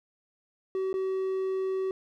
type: tone with dropouts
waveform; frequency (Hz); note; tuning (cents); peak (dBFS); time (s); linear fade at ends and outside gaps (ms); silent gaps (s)
triangle; 380; F#4; +46; -25; 0.75-1.91; 1; 0.929-0.94
effects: none